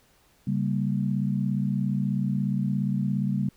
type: chord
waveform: sine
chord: G diminished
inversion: second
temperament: equal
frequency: 138.59 / 196 / 233.1 Hz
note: Db3 / G3 / Bb3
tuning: 0 / 0 / 0 cents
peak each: -27 / -26 / -31 dBFS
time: 0.47-3.49 s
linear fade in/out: 5 ms
effects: pink hiss -62 dBFS RMS until 3.56 s